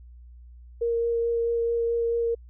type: tone with vibrato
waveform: sine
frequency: 466.2 Hz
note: A#4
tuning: in tune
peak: -22 dBFS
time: 0.81-2.35 s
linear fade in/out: 10 ms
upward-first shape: sine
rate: 4.6 Hz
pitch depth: 9 cents each way
effects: added 60 Hz sine -44 dBFS peak until 2.49 s